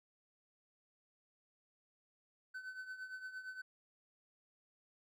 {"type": "tone with tremolo", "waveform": "triangle", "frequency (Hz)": 1517, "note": "F#6", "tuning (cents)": 43, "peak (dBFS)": -40, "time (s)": [2.54, 3.62], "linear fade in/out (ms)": 10, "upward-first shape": "triangle", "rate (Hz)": 8.7, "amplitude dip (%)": 75, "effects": []}